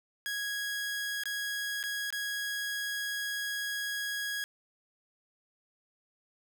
sawtooth tone with dropouts, 1656 Hz, G#6, 5 cents flat, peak -29 dBFS, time 0.26-4.44 s, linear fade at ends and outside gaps 0 ms, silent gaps 1.236-1.256 / 1.829-1.838 / 2.104-2.126 s, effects none

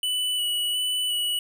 square tone with vibrato, 2960 Hz, F#7, in tune, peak -24 dBFS, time 0.03-1.39 s, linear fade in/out 2 ms, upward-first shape square, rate 1.4 Hz, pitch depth 13 cents each way, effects none

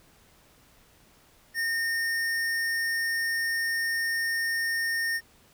sine tone with hard clipping, 1830 Hz, A#6, 32 cents flat, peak -27 dBFS, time 1.54-5.21 s, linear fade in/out 50 ms, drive 17 dB, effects pink hiss -59 dBFS RMS until 5.53 s

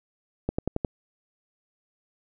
accelerating click train, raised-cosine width 2 ms, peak -12 dBFS, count 5, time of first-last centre 0.49-0.848 s, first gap 95 ms, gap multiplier 0.96, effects none

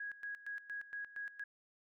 sine tone with tremolo, 1655 Hz, G#6, 6 cents flat, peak -40 dBFS, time 0-1.44 s, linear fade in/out 5 ms, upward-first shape square, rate 4.3 Hz, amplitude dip 80%, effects none

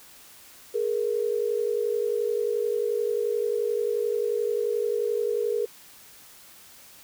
sine tone pair together, 420 / 471.4 Hz, G#4 / A#4, +19 / +19 cents, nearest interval major second, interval 200 cents, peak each -26 dBFS, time 0.74-5.66 s, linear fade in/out 10 ms, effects white hiss -50 dBFS RMS until 7.03 s

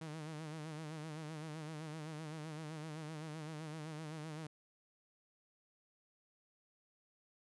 sawtooth tone with vibrato, 155.56 Hz, D#3, in tune, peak -40 dBFS, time 0.01-4.47 s, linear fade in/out 5 ms, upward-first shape sine, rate 7.8 Hz, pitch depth 73 cents each way, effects resampled to 24000 Hz

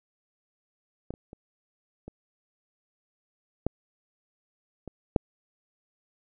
clicks, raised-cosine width 2 ms, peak -20 / -29 / -30 / -27 / -12 / -25 / -6 dBFS, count 7, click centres 1.106 / 1.139 / 1.331 / 2.08 / 3.666 / 4.877 / 5.162 s, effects none

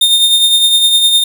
45% pulse tone with tremolo, 3645 Hz, A#7, 40 cents flat, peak -5 dBFS, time 0.01-1.24 s, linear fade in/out 5 ms, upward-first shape triangle, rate 9.8 Hz, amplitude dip 50%, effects none

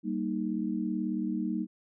sine chord, Eb major, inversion first, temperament equal with one note detuned, 194.53 / 233.1 / 311.1 Hz, G3 / Bb3 / Eb4, -13 / 0 / 0 cents, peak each -33 dBFS, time 0.03-1.67 s, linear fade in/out 50 ms, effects none

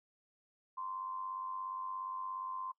sine tone with amplitude modulation, 1040 Hz, C6, 11 cents flat, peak -36 dBFS, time 0.77-2.72 s, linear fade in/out 10 ms, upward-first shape sine, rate 97.1 Hz, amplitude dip 60%, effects noise-tail reverb RT60 0.1 s tail -22 dB re dry

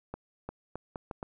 accelerating click train, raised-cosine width 1 ms, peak -23 dBFS, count 6, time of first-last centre 0.14-1.229 s, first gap 350 ms, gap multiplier 0.76, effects none

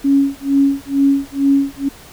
sine tone with tremolo, 277.2 Hz, C#4, in tune, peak -8 dBFS, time 0.04-1.89 s, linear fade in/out 10 ms, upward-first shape sine, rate 2.2 Hz, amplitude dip 100%, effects pink hiss -40 dBFS RMS until 2.12 s

